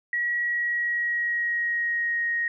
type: tone with pitch glide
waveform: sine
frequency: 1917 to 1874.3 Hz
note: A#6 to A#6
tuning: +48 to +9 cents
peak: -23 dBFS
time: 0.13-2.48 s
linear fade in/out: 2 ms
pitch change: -39 cents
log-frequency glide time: 0.39-2.25 s
effects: none